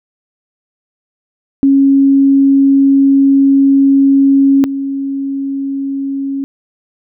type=tone pair in turn; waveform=sine; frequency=274.5 / 274.5 Hz; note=C#4 / C#4; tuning=-17 / -17 cents; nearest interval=unison; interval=0 cents; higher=neither; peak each=-5 / -15 dBFS; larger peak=first; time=1.63-4.64 / 4.64-6.44 s; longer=first; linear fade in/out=0 ms; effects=none